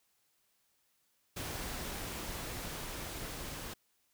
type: noise with level ramp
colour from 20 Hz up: pink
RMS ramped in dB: -40 to -43 dBFS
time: 1.36-3.74 s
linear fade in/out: 10 ms
effects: white hiss -75 dBFS RMS until 4.13 s